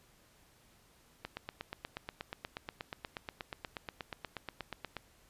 click train, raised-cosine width 0.3 ms, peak -23 dBFS, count 32, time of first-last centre 1.25-4.967 s, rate 8.34 Hz, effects pink hiss -65 dBFS RMS until 5.29 s + resampled to 32000 Hz

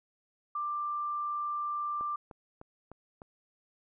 sine tone, 1183 Hz, D6, 12 cents sharp, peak -31 dBFS, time 0.55-2.16 s, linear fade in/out 5 ms
click train, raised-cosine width 1 ms, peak -32 dBFS, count 5, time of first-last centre 2.01-3.218 s, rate 3.31 Hz
effects none

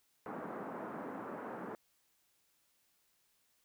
pink band-pass noise, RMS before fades -44 dBFS, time 0.26-1.75 s, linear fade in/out 0 ms, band 190 to 1400 Hz, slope 24 dB/octave, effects white hiss -75 dBFS RMS until 3.64 s

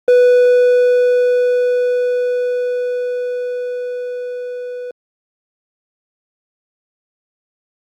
triangle tone with level ramp, 493.9 Hz, B4, in tune, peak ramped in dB -4 to -22 dBFS, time 0.08-4.91 s, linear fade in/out 2 ms, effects Opus 32 kbps

